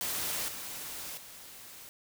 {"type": "noise with level steps", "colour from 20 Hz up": "white", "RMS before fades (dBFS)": [-34, -41, -49], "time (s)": [0.01, 1.89], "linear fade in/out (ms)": 0, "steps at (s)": [0.48, 1.17], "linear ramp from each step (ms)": 5, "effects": []}